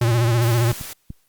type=tone with vibrato; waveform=square; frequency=117.5 Hz; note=A#2; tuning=14 cents sharp; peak=-16 dBFS; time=0.01-0.72 s; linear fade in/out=5 ms; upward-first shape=sine; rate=15 Hz; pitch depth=72 cents each way
type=noise; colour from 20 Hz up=white; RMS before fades=-34 dBFS; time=0.42-0.93 s; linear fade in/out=0 ms
type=clicks; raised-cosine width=5 ms; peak=-20 dBFS; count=3; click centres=0.728 / 0.812 / 1.104 s
effects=white hiss -64 dBFS RMS until 1.28 s + Opus 48 kbps